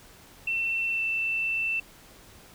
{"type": "tone with pitch glide", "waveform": "sine", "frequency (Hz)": [2692, 2670], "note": ["E7", "E7"], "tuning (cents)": [36, 22], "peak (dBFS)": -25, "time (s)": [0.47, 1.8], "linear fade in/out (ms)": 5, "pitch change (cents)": -14, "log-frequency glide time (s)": [0.92, 1.01], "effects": ["pink hiss -52 dBFS RMS until 2.54 s"]}